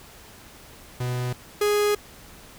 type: tone pair in turn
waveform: 45% pulse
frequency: 124.4 / 414.9 Hz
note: B2 / G#4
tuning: +13 / -2 cents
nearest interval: octave + major sixth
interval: 2085 cents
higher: second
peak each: -25 / -19 dBFS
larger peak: second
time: 1-1.33 / 1.61-1.95 s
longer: second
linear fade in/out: 5 ms
effects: pink hiss -47 dBFS RMS until 2.58 s